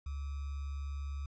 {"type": "tone with sample-and-hold", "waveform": "sine", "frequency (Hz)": 70.5, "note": "C#2", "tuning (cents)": 30, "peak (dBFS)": -36, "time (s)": [0.06, 1.26], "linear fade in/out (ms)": 5, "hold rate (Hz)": 1225, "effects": ["resampled to 16000 Hz"]}